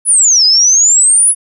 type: exponential two-way sweep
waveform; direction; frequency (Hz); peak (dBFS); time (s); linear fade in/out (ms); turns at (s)
sine; down then up; 10470 to 4945 to 10470; -5; 0.05-1.35; 50; 0.45
effects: none